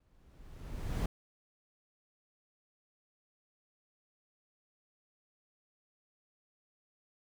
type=noise with exponential growth; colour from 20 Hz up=brown; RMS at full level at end=-30 dBFS; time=0-1.06 s; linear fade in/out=5 ms; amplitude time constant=230 ms; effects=none